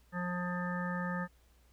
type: harmonic tone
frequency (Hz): 177.9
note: F3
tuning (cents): +32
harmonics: 1 / 3 / 5 / 7 / 9 / 10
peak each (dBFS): -35 / -43 / -44 / -42 / -46 / -42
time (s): 0.12-1.28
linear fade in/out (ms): 50
effects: added 60 Hz sine -63 dBFS peak until 1.72 s + pink hiss -70 dBFS RMS until 1.72 s